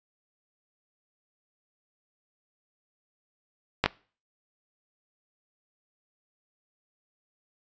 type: clicks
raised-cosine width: 0.3 ms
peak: -5 dBFS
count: 2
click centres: 3.84 / 3.86 s
effects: noise-tail reverb RT60 0.4 s tail -22 dB re dry + resampled to 16000 Hz